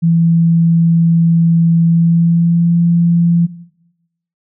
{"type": "tone with pitch glide", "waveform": "sine", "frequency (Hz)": [166.8, 170.4], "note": ["E3", "F3"], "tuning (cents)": [21, -42], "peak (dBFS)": -8, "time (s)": [0.02, 3.47], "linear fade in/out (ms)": 20, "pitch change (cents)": 37, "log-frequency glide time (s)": [1.83, 2.77], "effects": ["noise-tail reverb RT60 0.9 s tail -18 dB re dry"]}